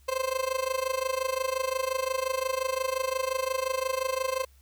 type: tone with amplitude modulation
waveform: 30% pulse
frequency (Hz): 523.3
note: C5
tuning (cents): 0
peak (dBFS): -21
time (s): 0.08-4.45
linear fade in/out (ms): 10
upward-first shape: sine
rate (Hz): 25.7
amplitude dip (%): 85
effects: added 67 Hz sine -55 dBFS peak until 4.61 s + white hiss -65 dBFS RMS until 4.61 s